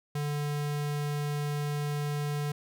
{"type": "tone", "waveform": "square", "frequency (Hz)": 146.6, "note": "D3", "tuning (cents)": -3, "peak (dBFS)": -30, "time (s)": [0.15, 2.52], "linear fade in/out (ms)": 5, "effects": []}